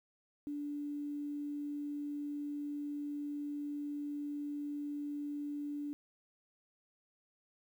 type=tone with quantisation; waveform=sine; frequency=291 Hz; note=D4; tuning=16 cents flat; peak=-37 dBFS; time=0.47-5.93 s; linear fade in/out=0 ms; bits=11; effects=none